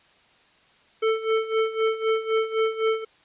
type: tone with tremolo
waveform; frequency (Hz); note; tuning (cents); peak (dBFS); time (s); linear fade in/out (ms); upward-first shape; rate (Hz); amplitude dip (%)
square; 443; A4; +12; -19; 1.02-3.05; 10; sine; 3.9; 80
effects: white hiss -58 dBFS RMS until 3.24 s + resampled to 8000 Hz